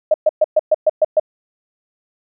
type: tone bursts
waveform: sine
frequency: 620 Hz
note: D#5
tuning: 6 cents flat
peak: -8 dBFS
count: 8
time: 0.11-1.198 s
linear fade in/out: 5 ms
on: 31 ms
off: 120 ms
effects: none